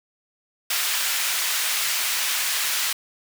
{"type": "high-pass noise", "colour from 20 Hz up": "pink", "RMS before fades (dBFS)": -24, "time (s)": [0.7, 2.93], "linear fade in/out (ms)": 5, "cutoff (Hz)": 1800, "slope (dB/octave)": 12, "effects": []}